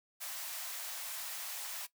white high-pass noise, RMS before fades -42 dBFS, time 0.2-1.87 s, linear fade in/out 20 ms, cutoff 590 Hz, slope 48 dB/octave, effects noise-tail reverb RT60 0.1 s tail -17 dB re dry

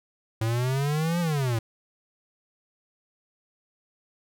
square exponential two-way sweep, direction up then down, 109.7 to 176.3 to 109.7 Hz, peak -24 dBFS, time 0.41-1.59 s, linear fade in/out 5 ms, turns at 1.2 s, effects none

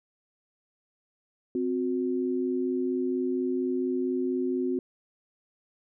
sine tone pair together, 259.7 / 364 Hz, C4 / F#4, -13 / -28 cents, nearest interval tritone, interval 585 cents, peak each -28 dBFS, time 1.55-4.79 s, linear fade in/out 2 ms, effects none

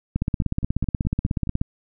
two click trains, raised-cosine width 5 ms, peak -9 / -18 dBFS, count 25 / 6, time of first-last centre 0.16-1.615 / 0.42-1.473 s, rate 16.5 / 4.75 Hz, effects none

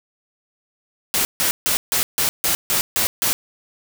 white noise bursts, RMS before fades -19 dBFS, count 9, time 1.14-3.33 s, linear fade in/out 0 ms, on 110 ms, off 150 ms, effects none

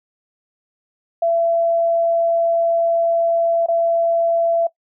sine tone with dropouts, 672 Hz, E5, 33 cents sharp, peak -14 dBFS, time 1.22-4.67 s, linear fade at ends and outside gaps 5 ms, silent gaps 3.662-3.684 s, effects noise-tail reverb RT60 0.1 s tail -19 dB re dry

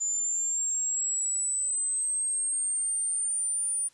sine linear sweep, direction up, 7070 to 9370 Hz, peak -26 dBFS, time 0-3.89 s, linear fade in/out 20 ms, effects white hiss -62 dBFS RMS until 3.93 s + resampled to 24000 Hz

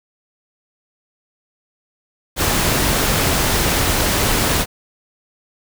pink noise, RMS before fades -17 dBFS, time 2.36-4.66 s, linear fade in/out 50 ms, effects none

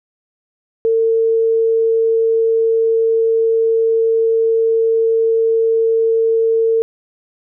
sine tone, 451.9 Hz, A4, 46 cents sharp, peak -11 dBFS, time 0.85-6.82 s, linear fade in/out 0 ms, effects none

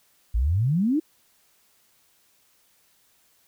sine exponential sweep, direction up, 51.91 to 330.9 Hz, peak -19 dBFS, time 0.34-1 s, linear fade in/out 10 ms, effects white hiss -63 dBFS RMS until 3.47 s

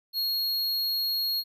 square tone, 4296 Hz, C8, 45 cents sharp, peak -26 dBFS, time 0.13-1.44 s, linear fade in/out 50 ms, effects none

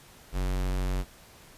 square tone, 46.25 Hz, F#1, in tune, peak -27 dBFS, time 0.32-1.05 s, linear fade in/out 50 ms, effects pink hiss -53 dBFS RMS until 1.57 s + resampled to 32000 Hz

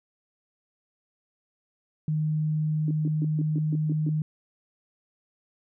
sine tone, 154.2 Hz, D#3, 15 cents flat, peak -23 dBFS, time 2.08-4.22 s, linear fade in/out 2 ms
sine tone bursts, 293.7 Hz, D4, in tune, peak -28 dBFS, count 8, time 2.88-4.092 s, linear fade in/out 2 ms, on 29 ms, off 140 ms
effects none

